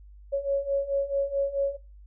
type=beating tone pair; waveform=sine; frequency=553 / 557.6 Hz; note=C#5 / C#5; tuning=-4 / +10 cents; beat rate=4.6 Hz; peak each=-29 / -26 dBFS; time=0.32-1.77 s; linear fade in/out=20 ms; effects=noise-tail reverb RT60 0.3 s tail -20 dB re dry + added 50 Hz sine -46 dBFS peak until 2.06 s